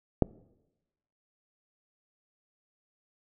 click, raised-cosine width 2 ms, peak -7 dBFS, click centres 0.223 s, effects noise-tail reverb RT60 1.0 s tail -23 dB re dry

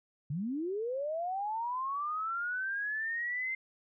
sine linear sweep, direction up, 132.2 to 2093 Hz, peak -32 dBFS, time 0.3-3.55 s, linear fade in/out 5 ms, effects none

